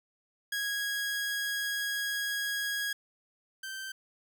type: tone pair in turn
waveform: sawtooth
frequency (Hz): 1651 / 1555.9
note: G#6 / G6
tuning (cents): -11 / -13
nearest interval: minor second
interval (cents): 102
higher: first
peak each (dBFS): -27 / -34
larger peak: first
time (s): 0.52-2.93 / 3.63-3.92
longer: first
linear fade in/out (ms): 5
effects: none